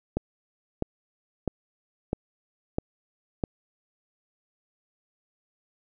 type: click train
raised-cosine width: 2 ms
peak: -12 dBFS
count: 6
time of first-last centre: 0.17-3.438 s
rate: 1.53 Hz
effects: none

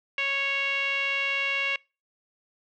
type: tone with low-pass filter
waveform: 5% pulse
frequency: 553 Hz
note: C#5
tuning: 4 cents flat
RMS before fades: -27 dBFS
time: 0.18-1.76 s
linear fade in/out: 2 ms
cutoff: 2500 Hz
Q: 9.9
effects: noise-tail reverb RT60 0.3 s tail -25 dB re dry

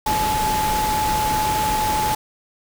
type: tone in noise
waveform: sine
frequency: 858 Hz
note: A5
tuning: 44 cents flat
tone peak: -19 dBFS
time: 0.06-2.15 s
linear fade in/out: 5 ms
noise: pink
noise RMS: -25 dBFS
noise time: 0.06-2.15 s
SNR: +3 dB
effects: none

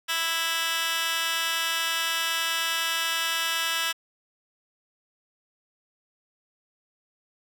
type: tone with high-pass filter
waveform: 15% pulse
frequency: 329.6 Hz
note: E4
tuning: in tune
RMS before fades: -27 dBFS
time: 0.08-3.93 s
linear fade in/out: 20 ms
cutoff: 2100 Hz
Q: 2.4
effects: none

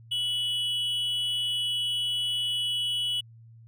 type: tone pair together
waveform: triangle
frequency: 2960 / 3341 Hz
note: F#7 / G#7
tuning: 0 / +10 cents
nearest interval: major second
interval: 210 cents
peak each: -25 / -33 dBFS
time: 0.11-3.21 s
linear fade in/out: 10 ms
effects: added 114 Hz sine -48 dBFS peak until 3.67 s

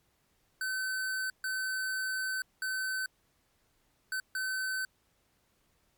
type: tone bursts at uneven times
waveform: square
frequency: 1527 Hz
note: G6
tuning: 46 cents flat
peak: -32 dBFS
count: 5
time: 0.61-1.3 / 1.44-2.42 / 2.62-3.06 / 4.12-4.2 / 4.35-4.85 s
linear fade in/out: 2 ms
effects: pink hiss -72 dBFS RMS until 5.97 s + MP3 96 kbps

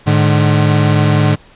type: tone pair together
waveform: 35% pulse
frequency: 106.49 / 150.6 Hz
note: G#2 / D3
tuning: +44 / +44 cents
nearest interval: tritone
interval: 600 cents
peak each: -10 / -10 dBFS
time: 0.06-1.36 s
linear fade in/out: 20 ms
effects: pink hiss -44 dBFS RMS until 1.55 s + resampled to 8000 Hz

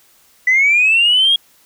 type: linear sweep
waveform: sine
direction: up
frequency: 1975.5 to 3294 Hz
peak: -8 dBFS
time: 0.47-1.36 s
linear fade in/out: 5 ms
effects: tanh soft clip ceiling -5 dBFS + white hiss -52 dBFS RMS until 1.65 s

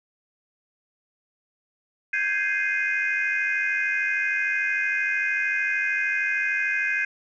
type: chord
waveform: sine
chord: Ab major seventh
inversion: third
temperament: equal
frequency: 1568 / 1661.2 / 2093 / 2489 Hz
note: G6 / Ab6 / C7 / Eb7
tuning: 0 / 0 / 0 / 0 cents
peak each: -27 dBFS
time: 2.13-7.05 s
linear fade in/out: 5 ms
effects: tanh soft clip ceiling -14 dBFS

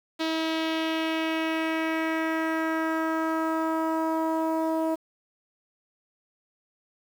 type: tone with low-pass filter sweep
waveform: sawtooth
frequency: 321.5 Hz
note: E4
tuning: 43 cents flat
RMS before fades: -27 dBFS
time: 0.19-4.96 s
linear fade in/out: 20 ms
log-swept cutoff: 4000 to 790 Hz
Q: 2.3
effects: 8-bit

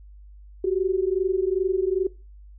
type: tone pair together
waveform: sine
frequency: 367.5 / 390 Hz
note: F#4 / G4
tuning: -12 / -9 cents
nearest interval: minor second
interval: 103 cents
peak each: -22 / -24 dBFS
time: 0.64-2.07 s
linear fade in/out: 5 ms
effects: noise-tail reverb RT60 0.3 s tail -20 dB re dry + added 50 Hz sine -43 dBFS peak until 2.58 s

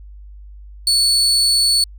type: tone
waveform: 35% pulse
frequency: 4435 Hz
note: C#8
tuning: in tune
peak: -11 dBFS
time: 0.87-1.84 s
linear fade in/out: 2 ms
effects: added 50 Hz sine -35 dBFS peak until 1.98 s

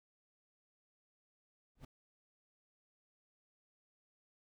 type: noise with exponential growth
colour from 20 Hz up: brown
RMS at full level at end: -44 dBFS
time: 1.75-1.85 s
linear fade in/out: 5 ms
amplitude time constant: 21 ms
effects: none

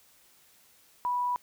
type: tone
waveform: sine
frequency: 982 Hz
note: B5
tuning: 10 cents flat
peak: -26 dBFS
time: 1.05-1.36 s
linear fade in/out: 0 ms
effects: white hiss -61 dBFS RMS until 1.42 s

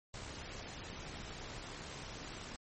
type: noise with amplitude modulation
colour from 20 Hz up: pink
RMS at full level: -45 dBFS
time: 0.14-2.56 s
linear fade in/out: 0 ms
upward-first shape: sine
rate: 66.1 Hz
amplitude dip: 35%
effects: MP3 32 kbps

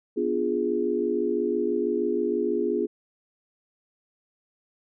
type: chord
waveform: sine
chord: B diminished seventh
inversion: none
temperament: equal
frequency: 246.9 / 293.7 / 349.2 / 415.3 Hz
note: B3 / D4 / F4 / Ab4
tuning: 0 / 0 / 0 / 0 cents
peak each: -30 / -32 / -27 / -26 dBFS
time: 0.16-2.87 s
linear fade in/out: 20 ms
effects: none

